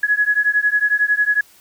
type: beating tone pair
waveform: sine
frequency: 1677 / 1688 Hz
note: G#6 / G#6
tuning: +16 / +28 cents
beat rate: 11 Hz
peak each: -17 dBFS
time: 0.03-1.41 s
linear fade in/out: 5 ms
effects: white hiss -50 dBFS RMS until 1.6 s